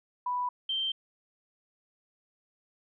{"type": "tone pair in turn", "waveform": "sine", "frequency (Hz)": [987.8, 3136], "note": ["B5", "G7"], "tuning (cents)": [0, 0], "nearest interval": "octave + minor sixth", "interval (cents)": 2000, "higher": "second", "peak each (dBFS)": -28, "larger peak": "neither", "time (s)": [[0.26, 0.49], [0.69, 0.92]], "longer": "neither", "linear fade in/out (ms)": 5, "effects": []}